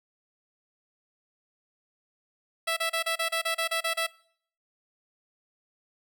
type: tone bursts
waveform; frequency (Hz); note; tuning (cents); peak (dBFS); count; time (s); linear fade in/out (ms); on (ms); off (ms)
10% pulse; 659.3; E5; 0; -17; 11; 2.67-4.068; 10; 98; 32
effects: noise-tail reverb RT60 0.6 s tail -23 dB re dry